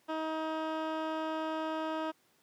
15% pulse tone with low-pass filter, 316.5 Hz, D#4, 30 cents sharp, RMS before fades -35 dBFS, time 0.08-2.12 s, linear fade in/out 20 ms, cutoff 2500 Hz, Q 0.7, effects pink hiss -69 dBFS RMS until 2.42 s + high-pass 200 Hz 12 dB/octave

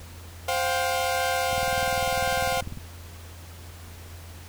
sawtooth chord, C suspended fourth, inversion none, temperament equal with one note detuned, 523.3 / 709.4 / 784 Hz, C5 / F5 / G5, 0 / +27 / 0 cents, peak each -24 / -23 / -26 dBFS, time 0.48-2.61 s, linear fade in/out 5 ms
click train, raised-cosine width 5 ms, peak -23 dBFS, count 26, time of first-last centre 1.53-2.774 s, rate 20.1 Hz
effects added 85 Hz sine -41 dBFS peak until 4.48 s + pink hiss -47 dBFS RMS until 4.48 s

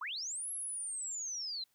sine linear two-way sweep, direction up then down, 932.3 to 11270 to 3976 Hz, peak -37 dBFS, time 0.01-1.64 s, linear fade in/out 5 ms, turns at 0.51 s, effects white hiss -75 dBFS RMS until 1.74 s

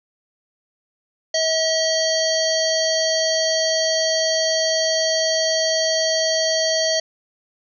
harmonic tone, 642 Hz, E5, 46 cents flat, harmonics 1 / 3 / 5 / 7 / 9 / 10, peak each -20 / -28 / -28 / -22 / -27 / -31 dBFS, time 1.34-7 s, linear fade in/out 5 ms, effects none

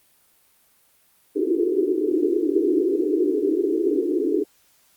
white band-pass noise, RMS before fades -21 dBFS, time 1.35-4.44 s, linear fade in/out 20 ms, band 290 to 430 Hz, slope 96 dB/octave, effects white hiss -60 dBFS RMS until 4.96 s + Opus 32 kbps

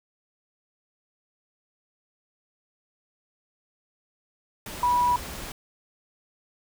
sine tone in noise, 977 Hz, B5, 19 cents flat, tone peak -19 dBFS, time 4.83-5.16 s, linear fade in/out 2 ms, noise pink, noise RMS -37 dBFS, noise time 4.66-5.52 s, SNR +15 dB, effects none

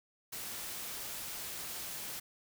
white noise, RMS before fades -42 dBFS, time 0.32-2.2 s, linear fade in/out 10 ms, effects none

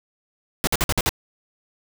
pink noise bursts, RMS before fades -20 dBFS, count 6, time 0.64-1.092 s, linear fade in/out 0 ms, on 32 ms, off 52 ms, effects none

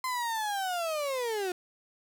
35% pulse linear sweep, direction down, 1038 to 351.7 Hz, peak -28 dBFS, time 0.04-1.52 s, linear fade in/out 2 ms, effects none

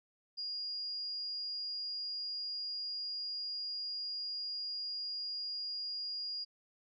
sine tone, 4847 Hz, D#8, 46 cents flat, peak -37 dBFS, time 0.37-6.45 s, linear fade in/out 20 ms, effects none

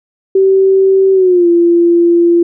sine tone with pitch glide, 384.7 to 342.7 Hz, G4 to F4, -33 to -33 cents, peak -5 dBFS, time 0.35-2.43 s, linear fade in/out 5 ms, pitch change -200 cents, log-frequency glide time 1.13-1.48 s, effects none

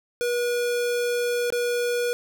square tone with dropouts, 482.9 Hz, B4, 39 cents flat, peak -23 dBFS, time 0.21-2.13 s, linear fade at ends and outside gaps 0 ms, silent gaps 1.503-1.524 s, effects none

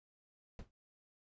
brown noise with exponential decay, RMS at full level -42 dBFS, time 0.59-0.71 s, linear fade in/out 1 ms, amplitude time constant 25 ms, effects resampled to 16000 Hz

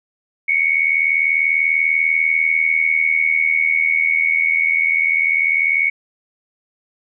sine tone with amplitude modulation, 2217 Hz, C#7, in tune, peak -10 dBFS, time 0.48-5.9 s, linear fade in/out 10 ms, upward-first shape sine, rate 80.2 Hz, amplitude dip 75%, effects none

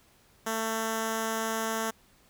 5% pulse tone with notch filter, 223.1 Hz, A3, 24 cents sharp, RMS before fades -31 dBFS, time 0.46-1.91 s, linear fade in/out 10 ms, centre 2400 Hz, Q 1.4, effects pink hiss -62 dBFS RMS until 2.29 s

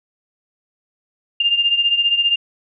sine beating tone pair, 2801 / 2816 Hz, F7 / F7, +4 / +14 cents, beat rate 15 Hz, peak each -15 / -20 dBFS, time 1.4-2.36 s, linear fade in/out 5 ms, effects none

